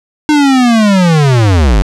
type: linear sweep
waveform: square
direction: down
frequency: 306.2 to 42.65 Hz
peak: -6 dBFS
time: 0.29-1.82 s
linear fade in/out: 0 ms
effects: low-pass 7000 Hz 12 dB/octave